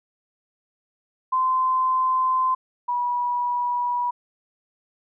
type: tone pair in turn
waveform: sine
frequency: 1033 / 973.1 Hz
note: C6 / B5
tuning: -22 / -26 cents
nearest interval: minor second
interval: 104 cents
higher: first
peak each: -18 / -21 dBFS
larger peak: first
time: 1.32-2.55 / 2.88-4.11 s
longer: neither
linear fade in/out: 10 ms
effects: none